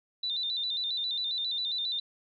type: tone with vibrato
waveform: sine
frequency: 3787 Hz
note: A#7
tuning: 27 cents sharp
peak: -29 dBFS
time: 0.23-2 s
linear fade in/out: 5 ms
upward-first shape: square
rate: 7.4 Hz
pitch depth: 78 cents each way
effects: none